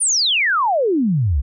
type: exponential sweep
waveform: sine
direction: down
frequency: 9950 to 60 Hz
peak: -14 dBFS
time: 0-1.42 s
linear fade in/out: 20 ms
effects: none